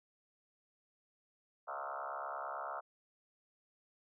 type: tone with frequency modulation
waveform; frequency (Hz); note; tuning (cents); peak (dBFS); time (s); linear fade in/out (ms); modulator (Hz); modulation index
sine; 992; B5; +7; -39; 1.67-2.81; 20; 69; 5.9
effects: none